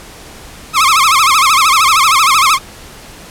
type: tone with vibrato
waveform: sawtooth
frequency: 1174.7 Hz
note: D6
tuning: in tune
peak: -3 dBFS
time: 0.73-2.59 s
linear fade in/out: 50 ms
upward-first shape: sine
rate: 13 Hz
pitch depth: 200 cents each way
effects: pink hiss -34 dBFS RMS until 3.3 s + low-pass 12000 Hz 12 dB/octave